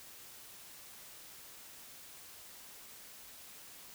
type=silence; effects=white hiss -53 dBFS RMS until 3.94 s